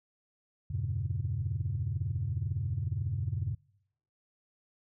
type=chord; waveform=sine; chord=E diminished seventh; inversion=none; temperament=equal with one note detuned; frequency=82.41 / 96.76 / 116.54 / 138.59 Hz; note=E2 / G2 / Bb2 / Db3; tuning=0 / -22 / 0 / 0 cents; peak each=-38 / -33 / -35 / -36 dBFS; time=0.7-3.55 s; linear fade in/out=10 ms; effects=noise-tail reverb RT60 0.8 s tail -26 dB re dry + tanh soft clip ceiling -22 dBFS